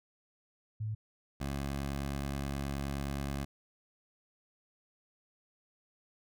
sine / 15% pulse tone pair in turn, 108.2 / 69.51 Hz, A2 / C#2, -29 / +5 cents, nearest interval minor sixth, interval 766 cents, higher first, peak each -33 / -28 dBFS, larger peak second, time 0.8-0.95 / 1.4-3.45 s, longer second, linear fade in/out 10 ms, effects none

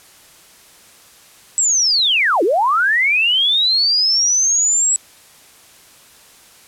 sine linear two-way sweep, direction down then up, 7820 to 311.1 to 7820 Hz, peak -12 dBFS, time 1.58-4.96 s, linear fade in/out 0 ms, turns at 2.43 s, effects white hiss -46 dBFS RMS until 6.67 s + low-pass 12000 Hz 12 dB/octave

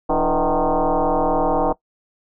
sine tone with frequency modulation, 135.1 Hz, C#3, 44 cents flat, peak -15 dBFS, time 0.09-1.73 s, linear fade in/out 10 ms, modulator 156 Hz, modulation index 5.6, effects noise-tail reverb RT60 0.1 s tail -20 dB re dry

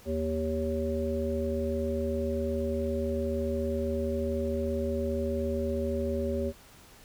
harmonic tone with a mistuned harmonic, 78.6 Hz, D#2, 18 cents sharp, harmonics 1 / 3 / 5 / 7, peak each -33 / -33 / -33 / -33 dBFS, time 0.05-6.53 s, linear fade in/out 50 ms, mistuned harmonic 7, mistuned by +21 cents, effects pink hiss -54 dBFS RMS until 7.04 s

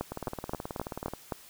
two click trains, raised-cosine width 1 ms, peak -21 / -17 dBFS, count 20 / 6, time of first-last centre 0.12-1.136 / 0.01-1.322 s, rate 18.7 / 3.81 Hz, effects white hiss -53 dBFS RMS until 1.49 s

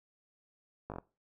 slowing click train, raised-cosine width 1 ms, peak -26 dBFS, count 5, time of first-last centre 0.9-0.985 s, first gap 18 ms, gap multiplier 1.11, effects noise-tail reverb RT60 0.3 s tail -20 dB re dry

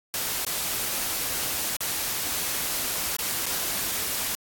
white noise with dropouts, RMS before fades -28 dBFS, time 0.14-4.35 s, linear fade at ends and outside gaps 0 ms, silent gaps 0.449-0.466 / 1.766-1.806 / 3.166-3.189 / 3.458-3.464 s, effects AAC 64 kbps

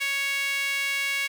sawtooth tone with high-pass filter, 555 Hz, C#5, 2 cents sharp, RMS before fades -27 dBFS, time 0-1.28 s, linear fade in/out 20 ms, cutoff 2200 Hz, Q 3.8, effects none

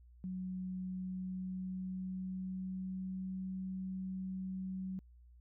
sine tone with pitch glide, 185 to 187.91 Hz, F#3 to F#3, 0 to +27 cents, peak -38 dBFS, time 0.24-4.99 s, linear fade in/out 0 ms, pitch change +27 cents, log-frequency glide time 0.81-3.47 s, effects added 60 Hz sine -57 dBFS peak until 5.4 s

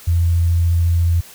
sine tone with vibrato, 85 Hz, F2, 46 cents flat, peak -12 dBFS, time 0.07-1.21 s, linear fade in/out 10 ms, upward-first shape square, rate 14 Hz, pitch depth 11 cents each way, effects white hiss -41 dBFS RMS until 1.34 s

